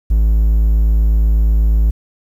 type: tone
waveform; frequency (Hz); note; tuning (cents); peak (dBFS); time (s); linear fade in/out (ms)
triangle; 54.1; A1; -29; -7; 0.1-1.91; 10
effects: 8-bit